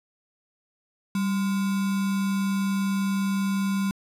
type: tone with sample-and-hold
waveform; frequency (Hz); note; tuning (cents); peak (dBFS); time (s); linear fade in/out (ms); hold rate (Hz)
sine; 195.2; G3; -7; -22; 1.15-3.91; 2; 1225
effects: resampled to 32000 Hz